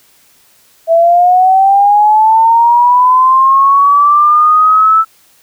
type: linear sweep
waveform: sine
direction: up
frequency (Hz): 654 to 1321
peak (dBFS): -4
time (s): 0.87-5.05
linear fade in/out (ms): 50
effects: white hiss -48 dBFS RMS until 5.42 s